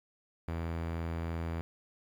sawtooth tone with low-pass filter, 83 Hz, E2, 12 cents sharp, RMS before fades -36 dBFS, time 0.48-1.61 s, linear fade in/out 0 ms, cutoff 2300 Hz, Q 0.75, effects 10-bit

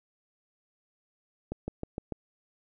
accelerating click train, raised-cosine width 2 ms, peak -20 dBFS, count 5, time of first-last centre 1.52-2.123 s, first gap 160 ms, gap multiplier 0.96, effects none

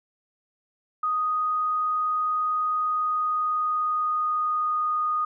sine tone with pitch glide, 1244.5 to 1233.8 Hz, D#6 to D#6, 0 to -15 cents, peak -22 dBFS, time 1.03-5.25 s, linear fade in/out 5 ms, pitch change -15 cents, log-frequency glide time 2.74-4.96 s, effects none

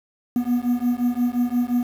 triangle beating tone pair, 240.9 / 246.6 Hz, B3 / B3, -43 / -2 cents, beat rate 5.7 Hz, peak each -20 / -20 dBFS, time 0.36-1.83 s, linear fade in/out 2 ms, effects 7-bit

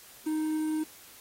triangle tone with quantisation, 311.1 Hz, D#4, in tune, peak -25 dBFS, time 0.26-0.84 s, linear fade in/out 10 ms, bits 8, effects white hiss -52 dBFS RMS until 1.2 s + AAC 48 kbps

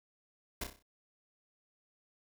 pink noise with echo, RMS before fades -37 dBFS, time 0.61-0.64 s, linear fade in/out 5 ms, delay 31 ms, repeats 6, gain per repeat -6 dB, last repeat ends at 0.826 s, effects none

